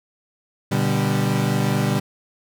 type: chord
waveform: 35% pulse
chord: G major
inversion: first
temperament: equal with one note detuned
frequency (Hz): 122.12 / 146.83 / 196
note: B2 / D3 / G3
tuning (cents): -19 / 0 / 0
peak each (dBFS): -21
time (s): 0.71-2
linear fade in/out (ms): 10
effects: none